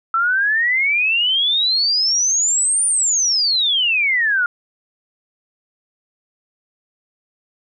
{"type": "exponential two-way sweep", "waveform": "sine", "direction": "up then down", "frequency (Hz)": [1318.5, 9397, 1394], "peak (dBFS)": -14, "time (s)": [0.14, 4.46], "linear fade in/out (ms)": 2, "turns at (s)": 2.86, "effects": []}